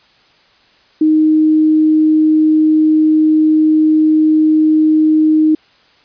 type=tone; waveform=sine; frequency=311.1 Hz; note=D#4; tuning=in tune; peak=-7 dBFS; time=1.01-5.55 s; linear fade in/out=5 ms; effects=white hiss -50 dBFS RMS until 6.04 s + resampled to 11025 Hz